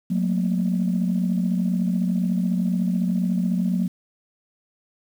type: tone cluster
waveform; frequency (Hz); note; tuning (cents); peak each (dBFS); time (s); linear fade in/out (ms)
sine; 182.6 / 218.6 / 232.6; F#3 / A3 / A#3; -23 / -11 / -4; -20 / -28 / -25; 0.1-3.88; 10
effects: tanh soft clip ceiling -13 dBFS + 8-bit